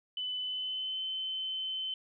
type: tone with pitch glide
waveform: sine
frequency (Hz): 3006 to 3064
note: F#7 to G7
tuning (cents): +27 to -40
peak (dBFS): -33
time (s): 0.17-1.94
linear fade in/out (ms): 2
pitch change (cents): +33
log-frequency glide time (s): 0.38-1.03
effects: none